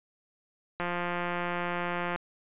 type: click train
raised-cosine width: 0.5 ms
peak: -17 dBFS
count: 239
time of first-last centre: 0.8-2.16 s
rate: 175 Hz
effects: resampled to 8000 Hz